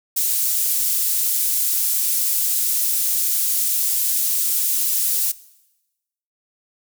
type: high-pass noise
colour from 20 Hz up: pink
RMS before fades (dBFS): -20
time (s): 0.16-5.32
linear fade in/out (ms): 10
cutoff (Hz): 10000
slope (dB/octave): 12
effects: noise-tail reverb RT60 1.0 s tail -20 dB re dry